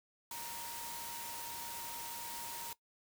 sine tone in noise, 935 Hz, A#5, 5 cents sharp, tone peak -47 dBFS, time 0.31-2.73 s, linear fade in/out 2 ms, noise white, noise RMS -45 dBFS, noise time 0.31-2.73 s, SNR -5 dB, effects noise-tail reverb RT60 0.1 s tail -18 dB re dry

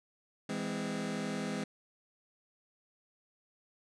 sawtooth chord, E augmented, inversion none, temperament just, 164.81 / 206 / 257.5 Hz, E3 / G#3 / B#3, 0 / -14 / -28 cents, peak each -37 / -33 / -35 dBFS, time 0.49-1.64 s, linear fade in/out 5 ms, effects resampled to 22050 Hz

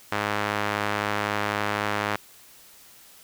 sawtooth tone with band-pass filter, 103.9 Hz, G#2, 1 cent sharp, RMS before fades -27 dBFS, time 0.12-2.16 s, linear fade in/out 0 ms, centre 1500 Hz, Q 0.89, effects white hiss -51 dBFS RMS until 3.23 s

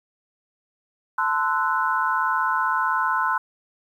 sine chord, F# half-diminished seventh, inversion first, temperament equal with one note detuned, 880 / 1035.7 / 1318.5 / 1480 Hz, A5 / C6 / E6 / F#6, 0 / -18 / 0 / 0 cents, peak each -27 / -23 / -27 / -25 dBFS, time 1.18-3.38 s, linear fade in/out 5 ms, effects 9-bit

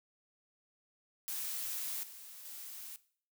blue noise with level steps, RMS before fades -39 / -51 / -47 dBFS, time 1.28-2.96 s, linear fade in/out 0 ms, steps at 2.03 / 2.45 s, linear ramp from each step 5 ms, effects noise-tail reverb RT60 0.5 s tail -17 dB re dry

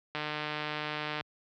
click train, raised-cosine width 0.3 ms, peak -18 dBFS, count 161, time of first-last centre 0.15-1.21 s, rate 151 Hz, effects high-pass 80 Hz 12 dB/octave + low-pass 5000 Hz 12 dB/octave

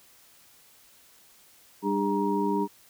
sine tone cluster, 198.2 / 299 / 404.4 / 944 Hz, G3 / D4 / G#4 / A#5, +19 / +31 / -46 / +22 cents, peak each -29 dBFS, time 1.82-2.68 s, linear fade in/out 50 ms, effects white hiss -57 dBFS RMS until 2.89 s

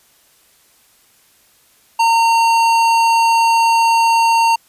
sine tone with tanh clipping, 916 Hz, A#5, 31 cents flat, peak -12 dBFS, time 1.99-4.56 s, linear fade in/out 10 ms, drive 17 dB, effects white hiss -53 dBFS RMS until 4.68 s + resampled to 32000 Hz

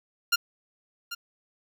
15% pulse tone with echo, 1396.9 Hz, F6, in tune, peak -13 dBFS, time 0.32-0.36 s, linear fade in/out 10 ms, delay 790 ms, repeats 1, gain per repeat -13 dB, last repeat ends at 1.15 s, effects none

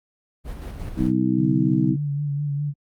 brown noise with tremolo, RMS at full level -30 dBFS, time 0.44-1.13 s, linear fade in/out 50 ms, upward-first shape square, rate 5.6 Hz, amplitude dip 40%
harmonic tone, 63.3 Hz, B1, 43 cents sharp, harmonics 2 / 3 / 4 / 5, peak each -26 / -23 / -23 / -22 dBFS, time 0.96-1.97 s, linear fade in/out 50 ms
sine tone with vibrato, 144.4 Hz, D3, 29 cents flat, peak -22 dBFS, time 1.36-2.74 s, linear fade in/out 50 ms, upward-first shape sine, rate 4.9 Hz, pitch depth 36 cents each way
effects Opus 32 kbps

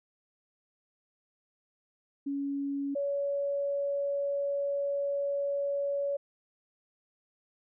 sine tone pair in turn, 280 / 563.9 Hz, C#4 / C#5, +18 / +30 cents, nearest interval octave, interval 1212 cents, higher second, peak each -30 / -28 dBFS, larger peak second, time 2.26-2.95 / 2.95-6.17 s, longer second, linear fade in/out 10 ms, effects none

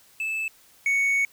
triangle tone pair in turn, 2624 / 2223 Hz, E7 / C#7, -9 / +4 cents, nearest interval minor third, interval 287 cents, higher first, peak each -24 / -18 dBFS, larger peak second, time 0.2-0.48 / 0.86-1.25 s, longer second, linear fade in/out 2 ms, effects white hiss -56 dBFS RMS until 1.32 s

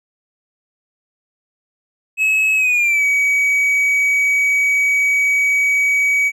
triangle tone with pitch glide, 2575 to 2268 Hz, E7 to C#7, -41 to +39 cents, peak -11 dBFS, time 2.17-6.32 s, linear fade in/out 50 ms, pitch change -220 cents, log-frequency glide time 2.56-3.04 s, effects none

